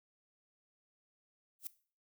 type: noise with exponential growth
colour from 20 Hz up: violet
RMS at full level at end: -36 dBFS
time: 1.59-1.67 s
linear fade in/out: 1 ms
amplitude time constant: 16 ms
effects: noise-tail reverb RT60 0.4 s tail -17 dB re dry